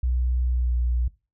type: tone with pitch glide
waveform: sine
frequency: 62 to 60.51 Hz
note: B1 to B1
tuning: +7 to -35 cents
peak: -19 dBFS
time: 0.03-1.08 s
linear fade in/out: 5 ms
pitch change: -42 cents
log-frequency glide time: 0.5-0.75 s
effects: noise-tail reverb RT60 0.3 s tail -21 dB re dry + tanh soft clip ceiling -16 dBFS